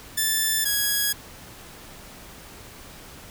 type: tone pair in turn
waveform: 5% pulse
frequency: 1760 / 1661.2 Hz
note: A6 / G#6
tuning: 0 / 0 cents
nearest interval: minor second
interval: 100 cents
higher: first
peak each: -10 dBFS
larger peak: neither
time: 0.17-0.65 / 0.65-1.13 s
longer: neither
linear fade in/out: 10 ms
effects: pink hiss -44 dBFS RMS until 3.3 s